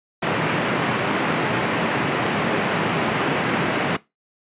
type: band-pass noise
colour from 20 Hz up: pink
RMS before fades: -22 dBFS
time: 0.22-3.97 s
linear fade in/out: 10 ms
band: 140 to 2800 Hz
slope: 24 dB/octave
effects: noise-tail reverb RT60 0.2 s tail -19 dB re dry + resampled to 8000 Hz